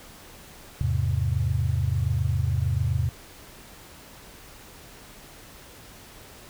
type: chord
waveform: sine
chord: E augmented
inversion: none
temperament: equal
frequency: 82.41 / 103.83 / 130.81 Hz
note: E2 / G#2 / B#2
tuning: 0 / 0 / 0 cents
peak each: -26 dBFS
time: 0.81-3.09 s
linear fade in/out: 0 ms
effects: pink hiss -47 dBFS RMS until 6.49 s

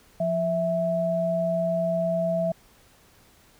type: tone pair together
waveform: sine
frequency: 174.1 / 657.3 Hz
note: F3 / E5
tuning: -5 / -5 cents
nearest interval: octave + major seventh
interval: 2300 cents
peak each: -28 / -23 dBFS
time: 0.2-2.52 s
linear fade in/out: 5 ms
effects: pink hiss -57 dBFS RMS until 3.59 s

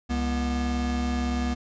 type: tone pair together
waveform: square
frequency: 67.88 / 241.9 Hz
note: C#2 / B3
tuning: -36 / -36 cents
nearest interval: octave + minor seventh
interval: 2200 cents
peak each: -28 dBFS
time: 0.09-1.55 s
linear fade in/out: 20 ms
effects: resampled to 16000 Hz

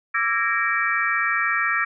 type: tone cluster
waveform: sine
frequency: 1164 / 1338 / 1648 / 1854 / 2314 Hz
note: D6 / E6 / G#6 / A#6 / D7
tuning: -16 / +25 / -14 / -10 / -26 cents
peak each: -29 / -25 / -26 / -24 / -26 dBFS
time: 0.14-1.85 s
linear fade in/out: 10 ms
effects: none

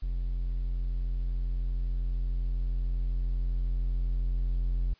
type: tone with level ramp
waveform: triangle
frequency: 43.65 Hz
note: F1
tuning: in tune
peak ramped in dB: -26 to -23 dBFS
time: 0.02-4.94 s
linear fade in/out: 10 ms
effects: white hiss -63 dBFS RMS until 4.99 s + resampled to 11025 Hz

